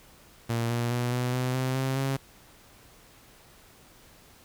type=tone with pitch steps; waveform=sawtooth; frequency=116.54 / 119.06 / 121.63 / 124.26 / 126.94 / 129.68 / 132.48 / 135.35 Hz; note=A#2 / A#2 / B2 / B2 / B2 / C3 / C3 / C#3; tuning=0 / +37 / -26 / +11 / +48 / -15 / +22 / -41 cents; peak=-22 dBFS; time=0.49-2.17 s; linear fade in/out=10 ms; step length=210 ms; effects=pink hiss -55 dBFS RMS until 4.44 s